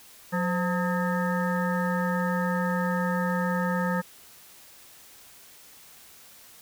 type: harmonic tone with a mistuned harmonic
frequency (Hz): 180.7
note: F#3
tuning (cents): -41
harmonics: 1 / 3 / 5 / 7 / 9 / 10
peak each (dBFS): -26 / -31 / -33 / -34 / -36 / -36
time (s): 0.32-4.02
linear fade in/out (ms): 20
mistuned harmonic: 3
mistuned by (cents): -78
effects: white hiss -51 dBFS RMS until 6.61 s